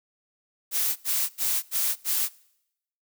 blue noise bursts, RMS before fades -25 dBFS, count 5, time 0.71-2.292 s, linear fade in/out 50 ms, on 250 ms, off 83 ms, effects noise-tail reverb RT60 0.8 s tail -23 dB re dry

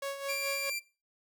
sawtooth tone with tremolo, 554.4 Hz, C#5, in tune, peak -29 dBFS, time 0.02-0.7 s, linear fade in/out 5 ms, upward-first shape sine, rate 4.7 Hz, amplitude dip 60%
sawtooth tone, 2364 Hz, D7, 11 cents sharp, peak -29 dBFS, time 0.28-0.8 s, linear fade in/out 20 ms
effects noise-tail reverb RT60 0.3 s tail -19 dB re dry

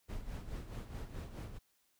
brown noise with tremolo, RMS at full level -41 dBFS, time 0.08-1.59 s, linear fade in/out 20 ms, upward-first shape sine, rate 4.7 Hz, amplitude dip 65%, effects white hiss -75 dBFS RMS until 1.99 s

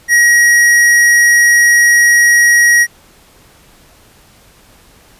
sine tone with tanh clipping, 1900 Hz, A#6, 33 cents sharp, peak -7 dBFS, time 0.08-2.87 s, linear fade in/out 50 ms, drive 17 dB, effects pink hiss -45 dBFS RMS until 5.19 s + resampled to 32000 Hz

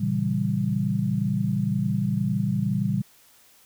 sine chord, A# diminished seventh, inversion none, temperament equal, 116.54 / 138.59 / 164.81 / 196 Hz, A#2 / C#3 / E3 / G3, 0 / 0 / 0 / 0 cents, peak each -28 / -28 / -29 / -25 dBFS, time 0-3.02 s, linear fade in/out 10 ms, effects white hiss -56 dBFS RMS until 3.65 s

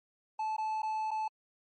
triangle tone with dropouts, 870 Hz, A5, 20 cents flat, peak -29 dBFS, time 0.39-1.28 s, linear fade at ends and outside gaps 5 ms, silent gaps 0.566-0.581 / 0.82-0.83 / 1.108-1.113 s, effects MP3 32 kbps

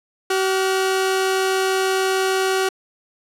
sawtooth tone pair together, 380.6 / 1436 Hz, F#4 / F6, +49 / +48 cents, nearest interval octave + major seventh, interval 2299 cents, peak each -14 / -23 dBFS, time 0.3-2.69 s, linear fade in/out 5 ms, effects low-pass 12000 Hz 12 dB/octave

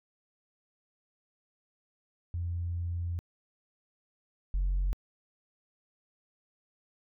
sine tone pair in turn, 86.3 / 45.72 Hz, F2 / F#1, -20 / -20 cents, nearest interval major seventh, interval 1100 cents, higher first, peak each -30 / -24 dBFS, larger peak second, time 2.34-3.19 / 4.54-4.93 s, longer first, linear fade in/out 0 ms, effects tanh soft clip ceiling -24 dBFS

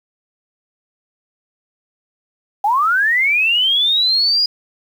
sine linear sweep, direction up, 784 to 4930 Hz, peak -12 dBFS, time 2.64-4.46 s, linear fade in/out 5 ms, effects 7-bit

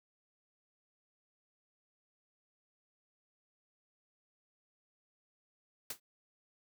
white noise with exponential decay, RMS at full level -35 dBFS, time 5.9-6 s, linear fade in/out 5 ms, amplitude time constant 20 ms, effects high-pass 80 Hz 12 dB/octave

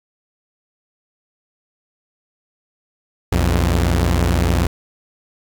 sawtooth tone pair together, 61.2 / 86.55 Hz, B1 / F2, -15 / -15 cents, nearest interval tritone, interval 600 cents, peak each -13 dBFS, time 3.32-4.67 s, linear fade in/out 5 ms, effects 8-bit

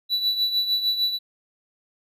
triangle tone with tremolo, 3951 Hz, B7, in tune, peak -16 dBFS, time 0.09-1.19 s, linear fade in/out 50 ms, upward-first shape triangle, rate 6.6 Hz, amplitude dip 70%, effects none

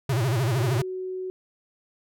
square tone with vibrato, 123.47 Hz, B2, in tune, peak -22 dBFS, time 0.09-0.82 s, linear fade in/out 5 ms, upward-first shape sine, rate 13 Hz, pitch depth 220 cents each way
sine tone, 371.9 Hz, F#4, 9 cents sharp, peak -29 dBFS, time 0.57-1.3 s, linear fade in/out 0 ms
effects none

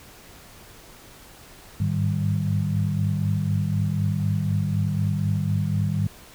sine tone cluster, 99.9 / 103.9 / 153.4 / 194.4 Hz, G2 / G#2 / D#3 / G3, +33 / +1 / -24 / -14 cents, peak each -32 / -24 / -25 / -28 dBFS, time 1.8-6.07 s, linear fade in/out 5 ms, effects pink hiss -47 dBFS RMS until 6.34 s

